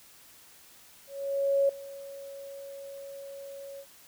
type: tone with ADSR envelope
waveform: sine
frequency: 554.4 Hz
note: C#5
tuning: in tune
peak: -20 dBFS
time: 1.07-3.86 s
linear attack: 620 ms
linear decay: 4 ms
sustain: -20 dB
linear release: 68 ms
effects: white hiss -55 dBFS RMS until 4.07 s